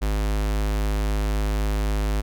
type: tone with notch filter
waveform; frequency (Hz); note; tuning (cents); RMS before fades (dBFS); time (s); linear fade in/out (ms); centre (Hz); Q
square; 51.9; G#1; 0; -23; 0.01-2.22; 20; 110; 1.4
effects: none